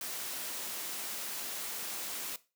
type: noise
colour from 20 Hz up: white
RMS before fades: -39 dBFS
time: 0.01-2.36 s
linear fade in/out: 2 ms
effects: noise-tail reverb RT60 0.3 s tail -18 dB re dry + high-pass 200 Hz 12 dB/octave